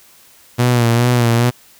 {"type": "tone with vibrato", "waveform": "sawtooth", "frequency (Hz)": 119.9, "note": "A#2", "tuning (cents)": 49, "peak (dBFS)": -7, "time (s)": [0.58, 1.51], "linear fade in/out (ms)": 20, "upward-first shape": "sine", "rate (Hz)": 2.4, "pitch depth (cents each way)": 53, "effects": ["white hiss -47 dBFS RMS until 1.79 s"]}